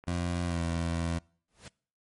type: clicks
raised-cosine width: 0.5 ms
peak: -34 dBFS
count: 5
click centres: 0.039 / 0.267 / 0.51 / 0.58 / 0.721 s
type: tone with pitch glide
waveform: 20% pulse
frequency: 87.31 to 83.95 Hz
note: F2 to E2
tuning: 0 to +32 cents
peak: -24 dBFS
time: 0.07-1.19 s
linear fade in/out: 10 ms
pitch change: -68 cents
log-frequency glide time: 0.47-0.59 s
type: noise with exponential growth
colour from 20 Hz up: pink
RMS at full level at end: -42 dBFS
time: 1.48-1.68 s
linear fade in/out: 2 ms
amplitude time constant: 42 ms
effects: noise-tail reverb RT60 0.5 s tail -25 dB re dry + MP3 48 kbps